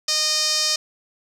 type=tone with band-pass filter; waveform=sawtooth; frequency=615 Hz; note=D#5; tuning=20 cents flat; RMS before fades=-21 dBFS; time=0.08-0.76 s; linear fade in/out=5 ms; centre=5400 Hz; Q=3.9; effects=none